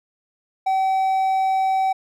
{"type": "tone", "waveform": "triangle", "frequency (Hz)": 765, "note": "G5", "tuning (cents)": -42, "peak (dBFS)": -15, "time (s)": [0.66, 1.93], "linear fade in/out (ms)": 10, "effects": []}